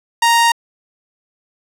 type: tone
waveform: sawtooth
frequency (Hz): 932.3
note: A#5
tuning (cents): 0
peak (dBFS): -6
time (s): 0.22-0.52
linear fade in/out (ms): 5
effects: low-pass 12000 Hz 12 dB/octave

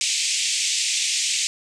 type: band-pass noise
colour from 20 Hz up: white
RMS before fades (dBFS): -23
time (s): 0.01-1.47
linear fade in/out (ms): 0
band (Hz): 2200 to 8200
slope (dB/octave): 48
effects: none

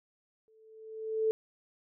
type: tone with exponential growth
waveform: sine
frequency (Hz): 440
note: A4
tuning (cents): 0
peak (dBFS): -23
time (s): 0.48-1.31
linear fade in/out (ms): 0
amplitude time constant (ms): 180
effects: none

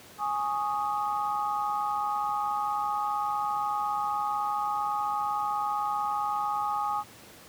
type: chord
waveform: sine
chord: Ab suspended fourth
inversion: none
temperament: equal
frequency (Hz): 830.6 / 1108.7 / 1244.5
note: Ab5 / Db6 / Eb6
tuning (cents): 0 / 0 / 0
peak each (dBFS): -29 / -35 / -31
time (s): 0.18-7.04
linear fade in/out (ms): 50
effects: pink hiss -50 dBFS RMS until 7.48 s + high-pass 100 Hz 12 dB/octave

